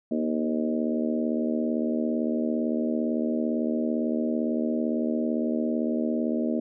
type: harmonic tone with a mistuned harmonic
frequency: 77.78 Hz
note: D#2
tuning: in tune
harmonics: 3 / 4 / 5 / 6 / 7 / 8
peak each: -26 / -30 / -34 / -37 / -36 / -34 dBFS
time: 0.11-6.6 s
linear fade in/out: 5 ms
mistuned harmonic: 3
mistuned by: +31 cents
effects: none